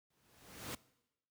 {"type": "noise with exponential growth", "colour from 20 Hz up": "pink", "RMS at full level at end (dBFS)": -40, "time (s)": [0.1, 0.75], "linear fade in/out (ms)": 5, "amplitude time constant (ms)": 140, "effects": ["noise-tail reverb RT60 0.9 s tail -21 dB re dry", "high-pass 80 Hz 12 dB/octave"]}